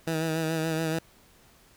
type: tone with vibrato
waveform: 15% pulse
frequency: 160.7 Hz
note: E3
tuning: 44 cents flat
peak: -20 dBFS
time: 0.07-0.99 s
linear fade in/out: 5 ms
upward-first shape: sine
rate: 7 Hz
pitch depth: 36 cents each way
effects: pink hiss -58 dBFS RMS until 1.76 s